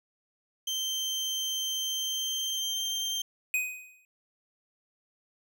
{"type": "tone with pitch glide", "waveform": "30% pulse", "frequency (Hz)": [3126, 3155], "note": ["G7", "G7"], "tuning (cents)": [-6, 10], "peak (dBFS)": -27, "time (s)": [0.67, 3.22], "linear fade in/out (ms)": 5, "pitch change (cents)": 16, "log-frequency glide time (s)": [1.75, 2.87]}
{"type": "tone with exponential decay", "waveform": "square", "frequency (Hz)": 2500, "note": "D#7", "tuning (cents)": 8, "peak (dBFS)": -24, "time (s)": [3.54, 4.05], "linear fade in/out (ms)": 1, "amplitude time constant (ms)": 110}
{"effects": []}